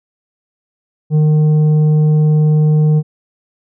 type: tone with tanh clipping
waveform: sine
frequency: 153.1 Hz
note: D#3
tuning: 28 cents flat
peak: -9 dBFS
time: 1.1-3.03 s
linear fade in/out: 50 ms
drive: 6 dB
effects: none